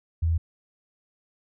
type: tone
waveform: sine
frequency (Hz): 82.41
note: E2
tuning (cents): 0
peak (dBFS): -20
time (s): 0.22-0.38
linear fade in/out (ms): 10
effects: none